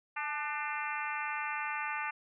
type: harmonic tone with a mistuned harmonic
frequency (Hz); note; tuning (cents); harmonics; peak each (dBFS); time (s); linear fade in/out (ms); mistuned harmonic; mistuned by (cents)
298.9; D4; +31; 3 / 4 / 5 / 6 / 7 / 8 / 9; -39 / -40 / -41 / -42 / -42 / -43 / -44; 0.16-2.11; 10; 3; -49
effects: none

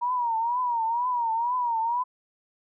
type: tone with vibrato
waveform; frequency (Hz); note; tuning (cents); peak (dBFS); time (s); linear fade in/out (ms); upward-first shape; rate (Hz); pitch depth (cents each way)
sine; 948; A#5; +29; -23; 0.01-2.04; 20; triangle; 2.1; 120
effects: none

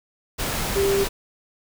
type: tone in noise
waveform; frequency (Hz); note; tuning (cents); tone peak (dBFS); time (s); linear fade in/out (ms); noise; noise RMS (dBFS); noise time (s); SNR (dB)
sine; 394.9; G4; +13; -18; 0.75-1.05; 20; pink; -26; 0.38-1.09; +5
effects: none

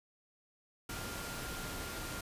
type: tone in noise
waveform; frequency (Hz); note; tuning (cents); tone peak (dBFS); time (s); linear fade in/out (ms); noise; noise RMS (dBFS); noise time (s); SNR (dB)
sine; 1400; F6; +4; -48; 0.89-2.21; 5; pink; -42; 0.89-2.21; -9
effects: resampled to 32000 Hz

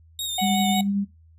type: tone with vibrato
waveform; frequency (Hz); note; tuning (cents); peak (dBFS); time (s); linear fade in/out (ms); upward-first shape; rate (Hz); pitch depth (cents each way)
sawtooth; 3695; A#7; -16; -24; 0.19-0.81; 2; sine; 5.5; 40
type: harmonic tone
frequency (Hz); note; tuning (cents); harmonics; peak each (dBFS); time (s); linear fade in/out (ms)
740; F#5; 0; 1 / 3 / 4; -23 / -33 / -35; 0.38-0.81; 5
type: tone with tremolo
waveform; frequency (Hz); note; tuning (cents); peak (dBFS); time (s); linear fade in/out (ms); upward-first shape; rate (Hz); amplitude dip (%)
sine; 200; G3; +35; -20; 0.41-1.05; 20; sine; 11; 30
effects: noise-tail reverb RT60 0.2 s tail -18 dB re dry + added 81 Hz sine -50 dBFS peak until 1.38 s

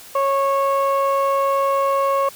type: tone pair together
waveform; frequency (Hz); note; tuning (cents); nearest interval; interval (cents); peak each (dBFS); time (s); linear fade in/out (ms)
sine; 550 / 1100; C#5 / C#6; -14 / -14; octave; 1200; -16; 0.15-2.29; 5
effects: tanh soft clip ceiling -13 dBFS + white hiss -41 dBFS RMS until 2.35 s

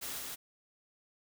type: noise with echo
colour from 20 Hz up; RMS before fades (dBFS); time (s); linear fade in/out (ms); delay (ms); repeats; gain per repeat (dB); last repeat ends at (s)
white; -40; 0.01-0.2; 20; 160; 1; -2; 0.36
effects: none

